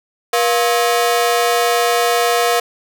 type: ring-modulated tone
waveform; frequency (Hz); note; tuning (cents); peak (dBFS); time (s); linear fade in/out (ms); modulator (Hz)
sawtooth; 590; D5; +8; -6; 0.33-2.6; 5; 111
effects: none